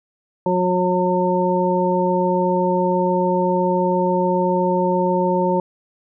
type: harmonic tone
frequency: 181.4 Hz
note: F#3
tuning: 34 cents flat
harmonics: 1 / 2 / 3 / 5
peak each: -21 / -21 / -21 / -21 dBFS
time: 0.46-5.6 s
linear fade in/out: 2 ms
effects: none